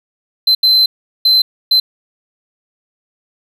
triangle tone bursts at uneven times, 4075 Hz, C8, 47 cents flat, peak -6 dBFS, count 4, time 0.47-0.55 / 0.63-0.86 / 1.25-1.42 / 1.71-1.8 s, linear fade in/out 5 ms, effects none

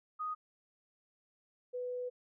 sine tone pair in turn, 1244.5 / 496 Hz, D#6 / B4, 0 / +7 cents, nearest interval octave + major third, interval 1593 cents, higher first, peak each -35 / -36 dBFS, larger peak first, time 0.19-0.35 / 1.73-2.1 s, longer second, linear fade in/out 20 ms, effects none

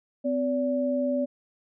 sine tone pair together, 256.1 / 575 Hz, C4 / D5, -37 / -37 cents, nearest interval octave + major second, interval 1400 cents, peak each -26 dBFS, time 0.24-1.26 s, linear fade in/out 20 ms, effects none

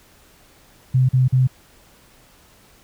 sine tone bursts, 128.9 Hz, C3, 26 cents flat, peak -12 dBFS, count 3, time 0.94-1.474 s, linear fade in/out 10 ms, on 150 ms, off 42 ms, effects pink hiss -52 dBFS RMS until 2.83 s

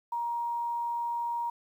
sine tone, 943 Hz, A#5, 20 cents sharp, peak -29 dBFS, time 0.12-1.5 s, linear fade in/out 5 ms, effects 10-bit

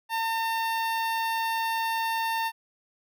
sawtooth tone with notch filter, 905 Hz, A5, 48 cents sharp, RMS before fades -28 dBFS, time 0.09-2.52 s, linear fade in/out 50 ms, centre 7200 Hz, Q 1.2, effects none

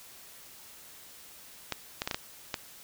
clicks, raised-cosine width 0.2 ms, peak -13 dBFS, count 6, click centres 1.723 / 2.019 / 2.075 / 2.112 / 2.145 / 2.542 s, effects white hiss -51 dBFS RMS until 2.83 s

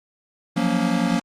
square chord, Gb major seventh, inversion third, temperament equal with one note detuned, 174.61 / 185 / 233.1 / 281.1 Hz, F3 / Gb3 / Bb3 / Db4, 0 / 0 / 0 / +24 cents, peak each -26 / -26 / -23 / -26 dBFS, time 0.56-1.2 s, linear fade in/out 10 ms, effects low-pass 8000 Hz 12 dB/octave + Opus 32 kbps

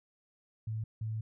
sine tone bursts at uneven times, 110 Hz, A2, in tune, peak -33 dBFS, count 2, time 0.67-0.84 / 1.01-1.21 s, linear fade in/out 5 ms, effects none

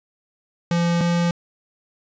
square tone pair in turn, 171.3 / 172.19 Hz, F3 / F3, -33 / -24 cents, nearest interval unison, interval 9 cents, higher second, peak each -18 dBFS, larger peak neither, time 0.71-1.01 / 1.01-1.31 s, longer neither, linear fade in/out 2 ms, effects resampled to 16000 Hz + 9-bit

